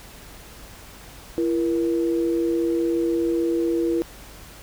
sine tone pair together, 336.6 / 473 Hz, E4 / A#4, +36 / +25 cents, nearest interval tritone, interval 589 cents, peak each -20 / -26 dBFS, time 1.38-4.02 s, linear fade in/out 0 ms, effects added 50 Hz sine -48 dBFS peak until 4.62 s + pink hiss -44 dBFS RMS until 4.62 s

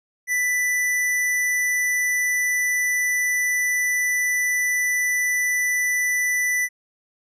square tone, 1984 Hz, B6, 7 cents sharp, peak -20 dBFS, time 0.27-6.69 s, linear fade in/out 50 ms, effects resampled to 32000 Hz

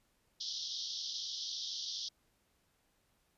white band-pass noise, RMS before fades -41 dBFS, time 0.4-2.09 s, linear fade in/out 10 ms, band 3200 to 5800 Hz, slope 96 dB/octave, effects pink hiss -75 dBFS RMS until 3.37 s + resampled to 32000 Hz

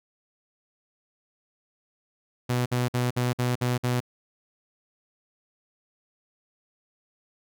sawtooth tone bursts, 123.47 Hz, B2, in tune, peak -19 dBFS, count 7, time 2.49-4.004 s, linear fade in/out 10 ms, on 170 ms, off 54 ms, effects none

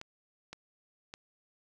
clicks, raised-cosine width 0.2 ms, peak -26 dBFS, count 3, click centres 0.014 / 0.53 / 1.139 s, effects none

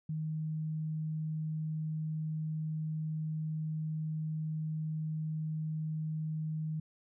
sine tone, 156.3 Hz, D#3, 8 cents sharp, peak -33 dBFS, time 0.09-6.8 s, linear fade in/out 5 ms, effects none

